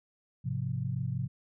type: chord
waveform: sine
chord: F minor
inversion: first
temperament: just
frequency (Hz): 104.77 / 130.96 / 174.61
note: Ab2 / C3 / F3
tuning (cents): +16 / +2 / 0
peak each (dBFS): -36 / -32 / -38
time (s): 0.44-1.28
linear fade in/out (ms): 20
effects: none